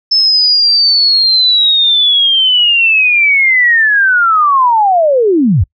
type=linear sweep; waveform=sine; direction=down; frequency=5270 to 69.1 Hz; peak=-6 dBFS; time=0.11-5.64 s; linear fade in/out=10 ms; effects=noise-tail reverb RT60 0.1 s tail -24 dB re dry